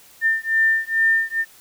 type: beating tone pair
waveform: sine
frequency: 1799 / 1801.3 Hz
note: A6 / A6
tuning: +38 / +40 cents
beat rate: 2.3 Hz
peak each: -19 dBFS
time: 0.21-1.45 s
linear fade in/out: 50 ms
effects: white hiss -49 dBFS RMS until 1.6 s